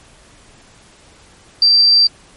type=tone; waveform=sine; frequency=4694 Hz; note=D8; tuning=2 cents flat; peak=-7 dBFS; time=1.62-2.07 s; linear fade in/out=2 ms; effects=pink hiss -46 dBFS RMS until 2.36 s + MP3 48 kbps